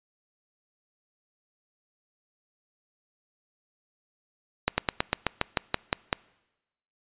slowing click train, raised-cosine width 0.3 ms, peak -6 dBFS, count 11, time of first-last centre 4.68-6.129 s, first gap 100 ms, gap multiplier 1.08, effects noise-tail reverb RT60 1.0 s tail -24 dB re dry + resampled to 8000 Hz

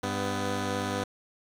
10% pulse tone pair together, 99 / 249.5 Hz, G2 / B3, +18 / +18 cents, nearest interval octave + major third, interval 1600 cents, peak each -23 dBFS, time 0.03-1.04 s, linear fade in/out 5 ms, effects low-pass 9000 Hz 12 dB/octave + 8-bit

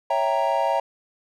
triangle chord, C# diminished seventh, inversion none, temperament equal, 554.4 / 659.3 / 784 / 932.3 Hz, C#5 / E5 / G5 / Bb5, 0 / 0 / 0 / 0 cents, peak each -24 / -23 / -24 / -22 dBFS, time 0.1-0.8 s, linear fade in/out 5 ms, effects none

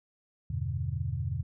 sine chord, E minor seventh, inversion none, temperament equal, 82.41 / 98 / 123.47 / 146.83 Hz, E2 / G2 / B2 / D3, 0 / 0 / 0 / 0 cents, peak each -35 / -35 / -34 / -37 dBFS, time 0.5-1.43 s, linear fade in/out 5 ms, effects none

